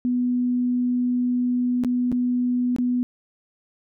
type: tone with dropouts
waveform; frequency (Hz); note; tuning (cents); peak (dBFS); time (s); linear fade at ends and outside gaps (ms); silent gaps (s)
sine; 247; B3; 0; -19; 0.05-3.03; 0; 1.837-1.847 / 2.117-2.125 / 2.763-2.785
effects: none